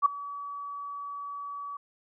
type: tone with ADSR envelope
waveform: sine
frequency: 1141 Hz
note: C#6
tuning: 50 cents sharp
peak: -15 dBFS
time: 0.02-1.77 s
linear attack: 37 ms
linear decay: 7 ms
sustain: -20 dB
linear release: 5 ms
effects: none